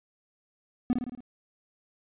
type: tone with echo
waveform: triangle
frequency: 246.9 Hz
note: B3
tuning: in tune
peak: -19 dBFS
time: 0.9-0.93 s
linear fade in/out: 0 ms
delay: 55 ms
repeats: 5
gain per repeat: -4 dB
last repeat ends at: 1.205 s
effects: resampled to 8000 Hz